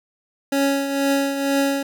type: tone with tremolo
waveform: 25% pulse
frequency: 277.2 Hz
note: C#4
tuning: in tune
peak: -12 dBFS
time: 0.52-1.83 s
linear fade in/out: 5 ms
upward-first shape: triangle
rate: 2.1 Hz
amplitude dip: 60%
effects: none